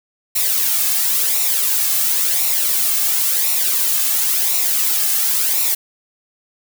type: noise with flanger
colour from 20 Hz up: blue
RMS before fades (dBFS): -17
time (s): 0.35-5.75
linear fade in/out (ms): 10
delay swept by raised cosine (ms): 0.62 to 2.12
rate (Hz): 0.95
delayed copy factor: -0.6
effects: none